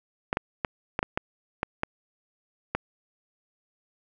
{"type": "clicks", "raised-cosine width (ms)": 0.5, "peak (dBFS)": -10, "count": 9, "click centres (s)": [0.329, 0.371, 0.648, 0.991, 1.029, 1.175, 1.631, 1.834, 2.75], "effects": []}